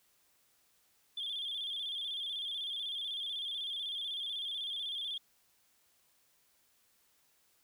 sine tone with vibrato, 3369 Hz, G#7, 24 cents sharp, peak -35 dBFS, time 1.17-5.18 s, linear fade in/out 5 ms, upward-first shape square, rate 16 Hz, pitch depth 64 cents each way, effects tanh soft clip ceiling -31 dBFS + white hiss -71 dBFS RMS until 7.63 s

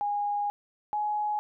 sine tone pair in turn, 821 / 839.7 Hz, G#5 / G#5, -20 / +19 cents, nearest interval unison, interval 39 cents, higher second, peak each -26 dBFS, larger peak neither, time 0.01-0.5 / 0.93-1.39 s, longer first, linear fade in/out 0 ms, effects none

